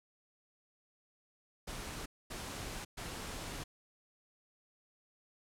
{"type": "noise bursts at uneven times", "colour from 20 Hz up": "pink", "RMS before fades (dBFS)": -43, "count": 3, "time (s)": [[1.67, 2.06], [2.3, 2.85], [2.97, 3.64]], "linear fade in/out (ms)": 10, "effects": ["low-pass 11000 Hz 12 dB/octave"]}